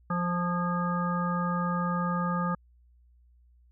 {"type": "harmonic tone with a mistuned harmonic", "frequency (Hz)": 175.3, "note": "F3", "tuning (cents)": 7, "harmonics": [1, 3, 5, 7, 9], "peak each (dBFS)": [-28, -37, -37, -31, -41], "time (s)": [0.1, 2.55], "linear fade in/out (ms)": 5, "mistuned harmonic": 9, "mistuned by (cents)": 58, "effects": ["added 60 Hz sine -57 dBFS peak until 3.71 s"]}